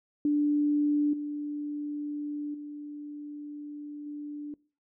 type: tone with level steps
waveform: sine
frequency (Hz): 294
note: D4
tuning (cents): +2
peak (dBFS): -22 / -31 / -37 / -35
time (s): 0.25-4.54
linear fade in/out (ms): 2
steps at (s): 1.13 / 2.54 / 4.06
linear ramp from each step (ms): 5
effects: noise-tail reverb RT60 0.4 s tail -23 dB re dry